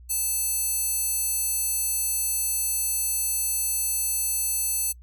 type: tone with high-pass filter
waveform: square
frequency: 880 Hz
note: A5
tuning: in tune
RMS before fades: -26 dBFS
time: 0.09-4.93 s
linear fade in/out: 20 ms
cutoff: 8900 Hz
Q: 1.9
effects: noise-tail reverb RT60 0.1 s tail -26 dB re dry + added 60 Hz sine -44 dBFS peak until 5.02 s